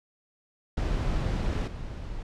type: noise with level steps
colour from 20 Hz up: brown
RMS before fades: -27 / -37 dBFS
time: 0.77-2.23 s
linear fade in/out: 5 ms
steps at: 1.67 s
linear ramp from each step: 10 ms
effects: low-pass 6000 Hz 12 dB/octave